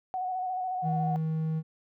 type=tone with vibrato; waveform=sine; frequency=740 Hz; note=F#5; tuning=in tune; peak=-29 dBFS; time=0.14-1.16 s; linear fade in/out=0 ms; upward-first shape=square; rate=14 Hz; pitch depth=25 cents each way
type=tone with pitch glide; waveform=triangle; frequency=160 to 158.71 Hz; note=D#3 to D#3; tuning=+49 to +35 cents; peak=-25 dBFS; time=0.82-1.63 s; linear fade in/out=50 ms; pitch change=-14 cents; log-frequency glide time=1.05-1.25 s
effects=none